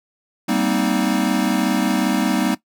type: chord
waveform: square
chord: C minor seventh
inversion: second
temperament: equal with one note detuned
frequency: 196 / 233.1 / 258.3 / 311.1 Hz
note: G3 / Bb3 / C4 / Eb4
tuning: 0 / 0 / -22 / 0 cents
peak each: -23 dBFS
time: 0.48-2.55 s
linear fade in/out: 10 ms
effects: noise-tail reverb RT60 0.1 s tail -17 dB re dry